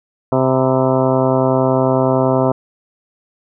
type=harmonic tone with a mistuned harmonic; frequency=130.81 Hz; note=C3; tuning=in tune; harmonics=1 / 2 / 3 / 4 / 5 / 6 / 7 / 8 / 9 / 10; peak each=-19 / -18 / -19 / -19 / -18 / -27 / -24 / -25 / -30 / -30 dBFS; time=0.32-2.52 s; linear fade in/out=2 ms; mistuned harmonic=8; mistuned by=-69 cents; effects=none